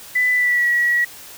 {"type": "tone with pitch glide", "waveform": "sine", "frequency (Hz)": [1995, 1923.7], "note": ["B6", "B6"], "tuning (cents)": [17, -46], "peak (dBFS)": -14, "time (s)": [0.15, 1.05], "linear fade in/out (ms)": 10, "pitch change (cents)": -63, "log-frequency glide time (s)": [0.33, 0.68], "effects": ["white hiss -39 dBFS RMS until 1.37 s"]}